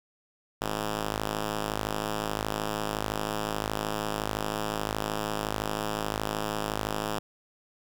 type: ring-modulated tone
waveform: 5% pulse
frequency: 105.6 Hz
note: G#2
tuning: 29 cents sharp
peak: -15 dBFS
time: 0.61-7.19 s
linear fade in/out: 5 ms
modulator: 79.6 Hz
effects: none